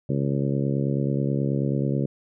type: harmonic tone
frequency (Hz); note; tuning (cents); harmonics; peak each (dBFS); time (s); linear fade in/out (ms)
69.3; C#2; 0; 2 / 3 / 4 / 5 / 6 / 7 / 8; -24 / -28 / -30 / -32 / -34 / -35 / -36; 0.09-2.06; 5
effects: none